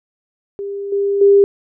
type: tone with level steps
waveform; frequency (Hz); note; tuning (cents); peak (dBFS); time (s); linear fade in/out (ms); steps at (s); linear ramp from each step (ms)
sine; 400; G4; +35; -22 / -14 / -6; 0.59-1.44; 0; 0.92 / 1.21; 5
effects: none